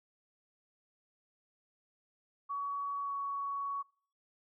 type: tone with pitch glide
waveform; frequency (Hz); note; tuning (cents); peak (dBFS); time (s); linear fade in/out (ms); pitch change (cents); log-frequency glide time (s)
sine; 1128 to 1119.6; C#6 to C#6; +30 to +17; -34; 2.49-3.83; 20; -13; 2.99-3.14
effects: noise-tail reverb RT60 0.5 s tail -23 dB re dry